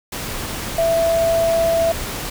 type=tone in noise; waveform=sine; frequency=664 Hz; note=E5; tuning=12 cents sharp; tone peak=-14 dBFS; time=0.78-1.92 s; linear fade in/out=5 ms; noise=pink; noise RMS=-27 dBFS; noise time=0.12-2.3 s; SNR=+10 dB; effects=none